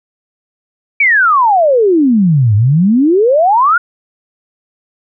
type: exponential two-way sweep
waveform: sine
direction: down then up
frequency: 2349 to 99.6 to 1469 Hz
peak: -6 dBFS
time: 1-3.78 s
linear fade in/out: 5 ms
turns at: 2.55 s
effects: none